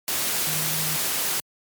sine tone in noise, 156.1 Hz, D#3, 6 cents sharp, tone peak -32 dBFS, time 0.47-0.96 s, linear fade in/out 0 ms, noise white, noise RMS -25 dBFS, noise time 0.08-1.4 s, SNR -10 dB, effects high-pass 100 Hz 12 dB/octave + MP3 96 kbps

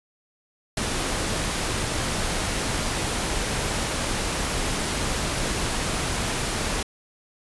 pink noise with ADSR envelope, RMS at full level -24 dBFS, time 0.77-6.83 s, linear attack 4 ms, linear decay 21 ms, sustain -2 dB, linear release 6 ms, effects resampled to 24000 Hz

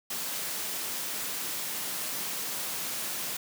white high-pass noise, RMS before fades -34 dBFS, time 0.1-3.37 s, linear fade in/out 5 ms, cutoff 120 Hz, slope 48 dB/octave, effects none

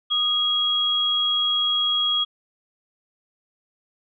sine tone pair together, 1236 / 3300 Hz, D#6 / G#7, -12 / -12 cents, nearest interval octave + perfect fourth, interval 1700 cents, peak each -29 / -19 dBFS, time 0.1-2.25 s, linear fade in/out 20 ms, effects none

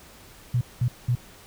sine tone bursts, 122 Hz, B2, 21 cents flat, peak -19 dBFS, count 3, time 0.54-1.153 s, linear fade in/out 5 ms, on 71 ms, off 200 ms, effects pink hiss -49 dBFS RMS until 1.46 s

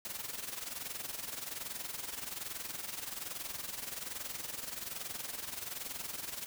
white noise with amplitude modulation, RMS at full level -39 dBFS, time 0.05-6.46 s, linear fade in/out 0 ms, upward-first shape sine, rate 21.2 Hz, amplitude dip 70%, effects none

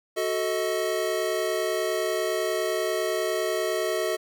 square chord, D# diminished, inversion first, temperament equal with one note detuned, 370 / 440 / 632.4 Hz, F#4 / A4 / D#5, 0 / 0 / +28 cents, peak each -30 / -30 / -29 dBFS, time 0.16-4.17 s, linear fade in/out 20 ms, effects none

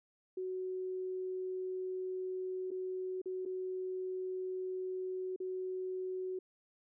sine tone with dropouts, 371.6 Hz, F#4, 7 cents sharp, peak -36 dBFS, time 0.37-6.39 s, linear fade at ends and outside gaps 5 ms, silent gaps 2.707-2.714 / 3.217-3.257 / 3.453-3.459 / 5.362-5.401 s, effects none

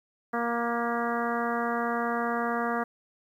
harmonic tone with a mistuned harmonic, 235.2 Hz, A#3, 16 cents sharp, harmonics 1 / 2 / 3 / 4 / 5 / 6 / 7 / 8, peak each -32 / -33 / -32 / -37 / -33 / -37 / -37 / -41 dBFS, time 0.33-2.84 s, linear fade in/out 10 ms, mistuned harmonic 8, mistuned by +36 cents, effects 10-bit

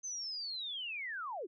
sine linear sweep, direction down, 6272 to 305.2 Hz, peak -38 dBFS, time 0.03-1.47 s, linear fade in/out 20 ms, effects none

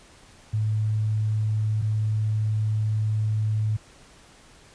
sine tone pair in turn, 107.8 / 107.8 Hz, A2 / A2, -35 / -35 cents, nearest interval unison, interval 0 cents, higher neither, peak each -21 dBFS, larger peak neither, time 0.53-1.82 / 1.82-3.77 s, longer second, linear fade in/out 10 ms, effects pink hiss -52 dBFS RMS until 4.74 s + resampled to 22050 Hz

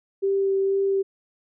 sine tone with vibrato, 390.6 Hz, G4, 6 cents flat, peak -19 dBFS, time 0.22-1.03 s, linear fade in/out 20 ms, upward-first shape sine, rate 2.1 Hz, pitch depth 10 cents each way, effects none

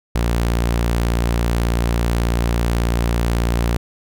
sawtooth tone, 58.27 Hz, A#1, in tune, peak -12 dBFS, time 0.15-3.77 s, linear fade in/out 5 ms, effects none

